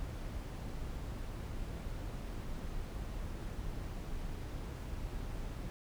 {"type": "noise", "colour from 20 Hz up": "brown", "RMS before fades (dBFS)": -41, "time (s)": [0, 5.7], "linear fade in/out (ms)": 0, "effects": []}